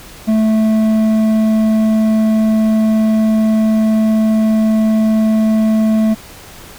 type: tone with hard clipping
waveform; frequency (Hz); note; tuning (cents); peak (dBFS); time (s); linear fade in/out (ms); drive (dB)
triangle; 218.8; A3; -9; -11; 0.27-6.15; 20; 10
effects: pink hiss -36 dBFS RMS until 6.78 s